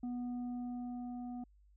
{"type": "tone with frequency modulation", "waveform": "sine", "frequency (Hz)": 245.2, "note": "B3", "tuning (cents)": -12, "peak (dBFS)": -38, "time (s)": [0.03, 1.44], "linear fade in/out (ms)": 5, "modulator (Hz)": 490, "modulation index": 0.45, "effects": ["added 50 Hz sine -62 dBFS peak until 1.76 s"]}